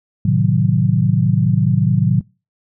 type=chord; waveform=sine; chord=A diminished seventh; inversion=none; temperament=equal with one note detuned; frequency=110.57 / 130.81 / 155.56 / 185 Hz; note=A2 / C3 / Eb3 / Gb3; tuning=+9 / 0 / 0 / 0 cents; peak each=-17 dBFS; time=0.25-2.21 s; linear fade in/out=5 ms; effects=noise-tail reverb RT60 0.3 s tail -24 dB re dry